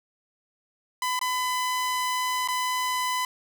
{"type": "tone with dropouts", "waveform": "sawtooth", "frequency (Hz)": 1006, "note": "B5", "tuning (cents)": 32, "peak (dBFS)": -21, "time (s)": [1.02, 3.25], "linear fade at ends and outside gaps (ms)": 2, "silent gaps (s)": [[1.192, 1.213], [2.476, 2.485]], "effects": []}